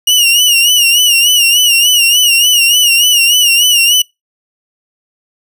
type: tone with vibrato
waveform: sawtooth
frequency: 2866 Hz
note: F7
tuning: 44 cents sharp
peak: -3 dBFS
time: 0.07-4.02 s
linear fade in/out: 5 ms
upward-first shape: sine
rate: 3.4 Hz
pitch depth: 82 cents each way
effects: noise-tail reverb RT60 0.2 s tail -25 dB re dry